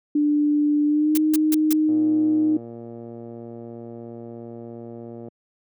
sine tone with pitch glide, 295.5 to 308.9 Hz, D4 to D#4, +11 to -12 cents, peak -16 dBFS, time 0.15-2.57 s, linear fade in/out 5 ms, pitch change +77 cents, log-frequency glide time 0.86-1.18 s
blue noise bursts, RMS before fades -25 dBFS, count 4, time 1.15-1.73 s, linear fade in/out 2 ms, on 25 ms, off 160 ms
click train, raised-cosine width 2 ms, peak -24 dBFS, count 398, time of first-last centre 1.89-5.283 s, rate 117 Hz
effects high-pass 150 Hz 12 dB/octave

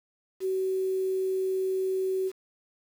sine tone with quantisation, 378.2 Hz, F#4, 38 cents sharp, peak -25 dBFS, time 0.4-2.32 s, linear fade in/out 50 ms, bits 8, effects none

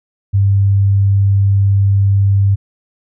sine tone, 99 Hz, G2, 18 cents sharp, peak -8 dBFS, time 0.33-2.56 s, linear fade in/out 20 ms, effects none

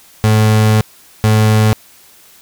35% pulse tone bursts at uneven times, 108.3 Hz, A2, 27 cents flat, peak -6 dBFS, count 2, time 0.24-0.81 / 1.24-1.73 s, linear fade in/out 0 ms, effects white hiss -44 dBFS RMS until 2.41 s

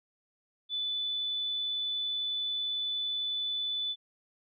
sine tone, 3489 Hz, A7, 15 cents flat, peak -30 dBFS, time 0.69-3.96 s, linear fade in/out 50 ms, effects none

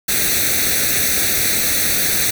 white noise with comb filter, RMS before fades -17 dBFS, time 0.08-2.31 s, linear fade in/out 10 ms, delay 0.49 ms, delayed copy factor +0.8, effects none

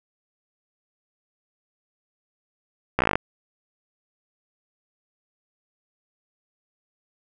slowing click train, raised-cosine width 0.5 ms, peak -4 dBFS, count 10, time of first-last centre 2.99-3.155 s, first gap 15 ms, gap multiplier 1.05, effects none

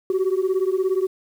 sine beating tone pair, 370.3 / 387.3 Hz, F#4 / G4, +1 / -21 cents, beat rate 17 Hz, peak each -19 / -20 dBFS, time 0.1-1.07 s, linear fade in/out 2 ms, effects tanh soft clip ceiling -15 dBFS + 8-bit

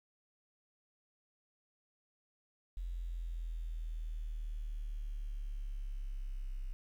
sine exponential sweep, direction down, 43.65 to 32.39 Hz, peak -37 dBFS, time 2.77-6.73 s, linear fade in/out 0 ms, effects 11-bit

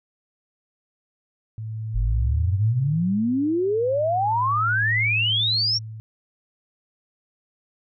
sine tone with tremolo, 110 Hz, A2, in tune, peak -24 dBFS, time 1.58-6 s, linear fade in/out 0 ms, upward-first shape triangle, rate 0.37 Hz, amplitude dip 90%
sine exponential sweep, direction up, 44.18 to 5650 Hz, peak -19 dBFS, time 1.94-5.79 s, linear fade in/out 20 ms
effects none

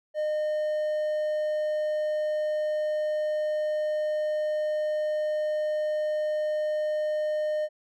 triangle tone, 610 Hz, D#5, 34 cents flat, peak -23 dBFS, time 0.14-7.69 s, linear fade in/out 50 ms, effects none

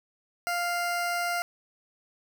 20% pulse tone, 698.5 Hz, F5, in tune, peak -22 dBFS, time 0.47-1.42 s, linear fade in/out 0 ms, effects none

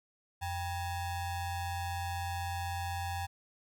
square ring-modulated tone, 440 Hz, A4, in tune, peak -32 dBFS, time 0.41-3.27 s, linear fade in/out 20 ms, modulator 352 Hz, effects none

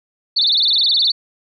sine tone with vibrato, 3983 Hz, B7, 14 cents sharp, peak -12 dBFS, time 0.36-1.12 s, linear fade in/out 10 ms, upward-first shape sine, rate 19 Hz, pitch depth 230 cents each way, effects none

